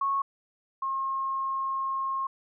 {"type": "tone pair in turn", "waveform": "sine", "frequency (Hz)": [1100, 1074.9], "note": ["C#6", "C6"], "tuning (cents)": [-14, 46], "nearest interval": "unison", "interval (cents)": 40, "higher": "first", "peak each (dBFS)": [-24, -27], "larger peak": "first", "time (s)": [[0.01, 0.22], [0.82, 2.27]], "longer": "second", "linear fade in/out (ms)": 5, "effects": []}